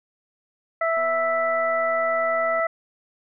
harmonic tone, 659.3 Hz, E5, in tune, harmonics 1 / 2 / 3, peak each -22 / -25 / -27 dBFS, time 0.81-2.67 s, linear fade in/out 5 ms
click train, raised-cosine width 1 ms, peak -32 dBFS, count 408, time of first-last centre 0.97-2.598 s, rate 250 Hz
effects none

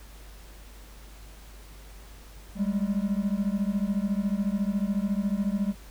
triangle beating tone pair, 194.9 / 208.9 Hz, G3 / G#3, -10 / +10 cents, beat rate 14 Hz, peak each -25 / -26 dBFS, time 2.55-5.75 s, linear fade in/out 50 ms, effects added 50 Hz sine -45 dBFS peak until 5.9 s + pink hiss -52 dBFS RMS until 5.9 s

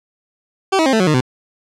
20% pulse tone with pitch steps, 385.7 / 320.6 / 266.5 / 221.5 / 184.14 / 153.07 / 127.23 Hz, G4 / E4 / C4 / A3 / F#3 / D#3 / C3, -28 / -48 / +32 / +12 / -8 / -28 / -48 cents, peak -7 dBFS, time 0.72-1.21 s, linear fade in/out 10 ms, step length 70 ms, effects low-pass 7000 Hz 12 dB/octave

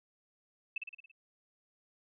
sine tone with echo, 2632 Hz, E7, 3 cents flat, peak -32 dBFS, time 0.76-0.78 s, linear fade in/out 5 ms, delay 56 ms, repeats 6, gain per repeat -4 dB, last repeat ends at 1.116 s, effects none

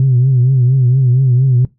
sine tone with vibrato, 128.2 Hz, C3, 35 cents flat, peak -6 dBFS, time 0-1.65 s, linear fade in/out 2 ms, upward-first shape triangle, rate 4.3 Hz, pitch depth 110 cents each way, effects noise-tail reverb RT60 0.2 s tail -20 dB re dry + tanh soft clip ceiling -4 dBFS

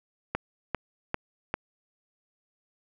click train, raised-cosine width 0.5 ms, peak -12 dBFS, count 4, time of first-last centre 0.35-1.54 s, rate 2.52 Hz, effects none

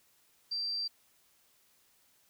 sine tone, 4699 Hz, D8, in tune, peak -32 dBFS, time 0.51-0.88 s, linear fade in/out 10 ms, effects white hiss -68 dBFS RMS until 2.29 s

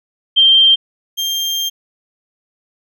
sine / 35% pulse tone pair in turn, 3158 / 3191 Hz, G7 / G7, +12 / +30 cents, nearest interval unison, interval 18 cents, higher second, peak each -6 / -15 dBFS, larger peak first, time 0.36-0.76 / 1.17-1.7 s, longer second, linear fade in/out 20 ms, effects none

